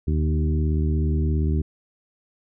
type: harmonic tone with a mistuned harmonic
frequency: 77.1 Hz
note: D#2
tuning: 15 cents flat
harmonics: 1 / 2 / 3 / 4 / 5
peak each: -20 / -26 / -30 / -32 / -34 dBFS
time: 0.07-1.62 s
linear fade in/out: 10 ms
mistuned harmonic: 2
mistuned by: -16 cents
effects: none